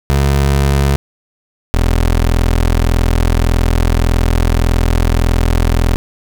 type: tone pair in turn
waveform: 25% pulse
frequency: 69.3 / 41.72 Hz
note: C#2 / E1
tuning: 0 / +22 cents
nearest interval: major sixth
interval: 878 cents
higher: first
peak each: -6 dBFS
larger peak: neither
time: 0.1-0.96 / 1.74-5.96 s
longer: second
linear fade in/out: 0 ms
effects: none